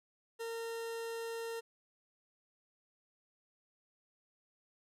40% pulse tone, 458.6 Hz, A#4, 28 cents flat, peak -38 dBFS, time 0.39-1.61 s, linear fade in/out 20 ms, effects resampled to 32000 Hz + 12-bit

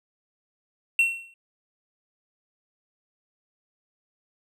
triangle tone with exponential decay, 2719 Hz, F7, 47 cents flat, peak -13 dBFS, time 0.99-1.34 s, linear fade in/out 2 ms, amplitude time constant 76 ms, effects none

